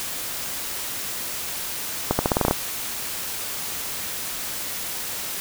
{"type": "accelerating click train", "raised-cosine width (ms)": 1, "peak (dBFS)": -4, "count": 9, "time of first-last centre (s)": [2.11, 2.51], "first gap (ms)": 80, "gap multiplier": 0.86, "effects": ["white hiss -30 dBFS RMS until 5.4 s"]}